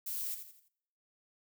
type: noise with echo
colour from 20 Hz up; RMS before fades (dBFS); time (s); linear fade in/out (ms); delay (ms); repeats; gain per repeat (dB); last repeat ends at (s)
violet; -38; 0.06-0.35; 10; 84; 4; -8; 0.686
effects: noise-tail reverb RT60 0.8 s tail -26 dB re dry